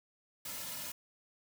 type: noise with comb filter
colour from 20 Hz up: white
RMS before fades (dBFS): -42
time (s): 0.45-0.92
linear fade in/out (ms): 5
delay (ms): 2.6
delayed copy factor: -0.8
effects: none